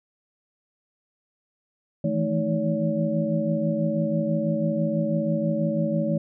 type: tone cluster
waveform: sine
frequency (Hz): 160.3 / 166.4 / 217.9 / 313.8 / 567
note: E3 / E3 / A3 / D#4 / C#5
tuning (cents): -48 / +17 / -17 / +15 / +39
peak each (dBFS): -28 / -29 / -26 / -31 / -27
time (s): 2.04-6.18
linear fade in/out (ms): 5
effects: none